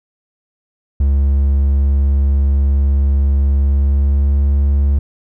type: tone with pitch glide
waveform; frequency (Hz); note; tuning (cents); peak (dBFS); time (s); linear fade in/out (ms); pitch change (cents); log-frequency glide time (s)
triangle; 69.4 to 70.29; C#2 to C#2; +3 to +25; -8; 1-4.99; 5; +22; 3.67-4.4
effects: none